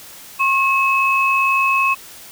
sine tone pair together, 1082.7 / 2575 Hz, C#6 / E7, -41 / -41 cents, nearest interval octave + minor third, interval 1500 cents, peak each -16 dBFS, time 0.39-1.95 s, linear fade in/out 20 ms, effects white hiss -39 dBFS RMS until 2.31 s

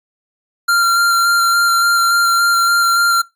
square tone with vibrato, 1383 Hz, F6, 17 cents flat, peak -11 dBFS, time 0.68-3.22 s, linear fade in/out 10 ms, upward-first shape square, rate 3.5 Hz, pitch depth 10 cents each way, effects noise-tail reverb RT60 0.2 s tail -20 dB re dry + resampled to 32000 Hz

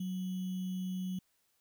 sine tone with sample-and-hold, 185 Hz, F#3, in tune, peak -34 dBFS, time 0-1.19 s, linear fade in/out 5 ms, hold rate 3150 Hz, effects white hiss -75 dBFS RMS until 1.6 s

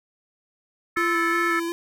harmonic tone, 437.3 Hz, A4, 11 cents flat, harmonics 3 / 4 / 5, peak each -24 / -25 / -29 dBFS, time 0.96-1.6 s, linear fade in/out 10 ms
square tone with vibrato, 339.5 Hz, F4, 49 cents flat, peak -26 dBFS, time 0.97-1.72 s, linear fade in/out 0 ms, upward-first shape square, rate 2.8 Hz, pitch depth 16 cents each way
effects none

